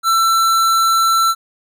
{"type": "tone", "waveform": "square", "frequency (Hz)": 1340, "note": "E6", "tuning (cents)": 28, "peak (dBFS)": -12, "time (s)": [0.03, 1.35], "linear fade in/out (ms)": 50, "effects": []}